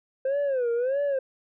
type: tone with vibrato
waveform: sine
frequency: 518 Hz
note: C5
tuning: 17 cents flat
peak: -20 dBFS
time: 0.25-1.19 s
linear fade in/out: 5 ms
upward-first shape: sine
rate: 1.6 Hz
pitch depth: 180 cents each way
effects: tanh soft clip ceiling -22 dBFS

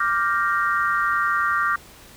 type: chord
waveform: sine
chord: G minor seventh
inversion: second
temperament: equal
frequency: 1174.7 / 1396.9 / 1568 / 1864.7 Hz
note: D6 / F6 / G6 / Bb6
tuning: 0 / 0 / 0 / 0 cents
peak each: -22 / -23 / -27 / -27 dBFS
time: 0-1.76 s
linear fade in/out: 5 ms
effects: pink hiss -46 dBFS RMS until 2.16 s

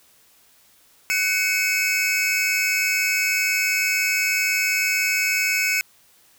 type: tone cluster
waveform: square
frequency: 1499 / 2150 / 2250 / 2572 / 5270 Hz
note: F#6 / C7 / C#7 / E7 / E8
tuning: +22 / +47 / +25 / -43 / -1 cents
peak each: -30 / -29 / -24 / -24 / -30 dBFS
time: 1.1-5.81 s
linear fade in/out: 0 ms
effects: white hiss -56 dBFS RMS until 6.38 s

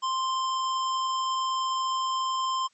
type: tone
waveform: square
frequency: 1046.5 Hz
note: C6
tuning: in tune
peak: -26 dBFS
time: 0.02-2.68 s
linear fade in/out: 20 ms
effects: white hiss -66 dBFS RMS until 2.73 s + MP3 32 kbps

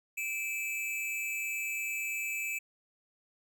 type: tone pair together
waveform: square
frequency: 2340 / 2591 Hz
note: D7 / E7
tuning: -7 / -30 cents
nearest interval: major second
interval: 177 cents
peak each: -37 / -36 dBFS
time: 0.17-2.59 s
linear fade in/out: 10 ms
effects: none

